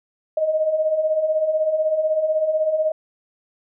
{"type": "beating tone pair", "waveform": "sine", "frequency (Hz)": [611, 627], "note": ["D#5", "D#5"], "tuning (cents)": [-32, 13], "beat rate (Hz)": 16, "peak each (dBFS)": [-25, -18], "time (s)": [0.37, 2.92], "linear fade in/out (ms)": 5, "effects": []}